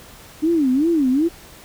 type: tone with vibrato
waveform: sine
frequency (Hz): 293.7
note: D4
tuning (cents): 0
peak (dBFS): -14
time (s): 0.42-1.29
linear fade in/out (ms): 20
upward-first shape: sine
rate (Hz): 2.6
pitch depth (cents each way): 260
effects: pink hiss -43 dBFS RMS until 1.64 s